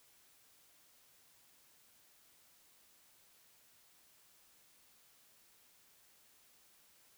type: silence
effects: white hiss -67 dBFS RMS until 7.17 s